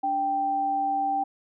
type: tone pair together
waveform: sine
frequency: 291.6 / 784 Hz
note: D4 / G5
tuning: -12 / 0 cents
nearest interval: octave + perfect fourth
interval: 1712 cents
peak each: -35 / -23 dBFS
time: 0.03-1.24 s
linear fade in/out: 10 ms
effects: none